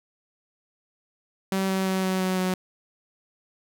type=tone with pitch steps; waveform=sawtooth; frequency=191.9 / 190.46 / 189.04 / 187.63 / 186.22 / 184.83 Hz; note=G3 / G3 / F#3 / F#3 / F#3 / F#3; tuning=-37 / -50 / +37 / +24 / +11 / -2 cents; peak=-19 dBFS; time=1.52-2.54 s; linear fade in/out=2 ms; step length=170 ms; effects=none